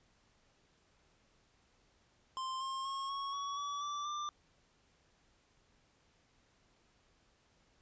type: tone with pitch steps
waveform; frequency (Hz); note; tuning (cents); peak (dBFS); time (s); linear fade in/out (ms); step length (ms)
square; 1046.5 / 1065.4 / 1084.7 / 1104.3 / 1124.2 / 1144.5 / 1165.2 / 1186.2; C6 / C6 / C#6 / C#6 / C#6 / D6 / D6 / D6; 0 / +31 / -38 / -7 / +24 / -45 / -14 / +17; -38; 2.37-4.29; 0; 240
effects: pink hiss -71 dBFS RMS until 7.81 s + resampled to 16000 Hz